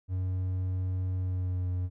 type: tone with pitch glide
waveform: triangle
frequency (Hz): 92.5 to 90.54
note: F#2 to F#2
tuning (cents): 0 to -37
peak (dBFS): -26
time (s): 0.08-1.9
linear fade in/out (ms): 50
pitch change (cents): -37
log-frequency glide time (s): 1.15-1.69
effects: none